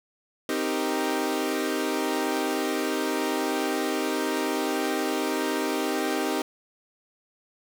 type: chord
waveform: sawtooth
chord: C minor seventh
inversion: none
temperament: equal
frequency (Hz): 261.6 / 311.1 / 392 / 466.2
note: C4 / Eb4 / G4 / Bb4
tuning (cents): 0 / 0 / 0 / 0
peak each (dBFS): -27 / -25 / -26 / -30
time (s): 0.49-6.42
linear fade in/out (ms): 2
effects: none